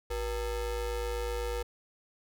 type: ring-modulated tone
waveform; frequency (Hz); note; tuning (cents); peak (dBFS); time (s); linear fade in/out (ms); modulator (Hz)
square; 213; G#3; +44; -29; 0.1-1.63; 10; 267
effects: none